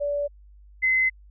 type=tone pair in turn; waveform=sine; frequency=577 / 2049 Hz; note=D5 / C7; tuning=-31 / -37 cents; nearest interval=octave + minor seventh; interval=2194 cents; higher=second; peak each=-23 / -18 dBFS; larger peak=second; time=0-0.28 / 0.82-1.1 s; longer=neither; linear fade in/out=20 ms; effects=added 50 Hz sine -47 dBFS peak until 1.3 s